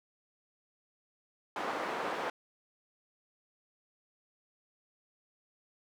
white band-pass noise, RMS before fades -36 dBFS, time 1.56-2.3 s, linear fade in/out 2 ms, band 350 to 1100 Hz, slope 12 dB/octave, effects none

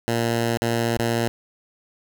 10% pulse tone with dropouts, 116.54 Hz, A#2, in tune, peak -12 dBFS, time 0.08-1.28 s, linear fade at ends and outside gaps 0 ms, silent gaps 0.573-0.62 / 0.972-0.991 s, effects none

